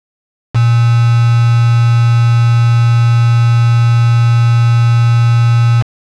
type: tone with quantisation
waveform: sine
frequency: 117.6 Hz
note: A#2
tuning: 16 cents sharp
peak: -6 dBFS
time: 0.54-5.83 s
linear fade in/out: 20 ms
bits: 3
effects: low-pass 5000 Hz 12 dB/octave